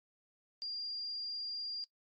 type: tone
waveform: sine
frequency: 4792 Hz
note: D8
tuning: 34 cents sharp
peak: -37 dBFS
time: 0.62-1.84 s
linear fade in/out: 0 ms
effects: noise-tail reverb RT60 0.1 s tail -20 dB re dry + MP3 32 kbps